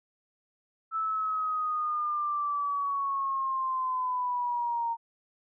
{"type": "linear sweep", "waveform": "sine", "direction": "down", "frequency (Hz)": [1318.5, 921], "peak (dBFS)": -27, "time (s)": [0.91, 4.97], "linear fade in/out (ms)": 50, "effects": []}